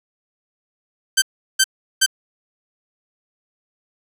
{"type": "tone bursts", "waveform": "10% pulse", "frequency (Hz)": 1553, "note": "G6", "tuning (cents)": -17, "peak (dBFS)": -3, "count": 3, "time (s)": [1.17, 2.063], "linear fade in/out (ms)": 10, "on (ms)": 51, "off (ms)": 370, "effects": []}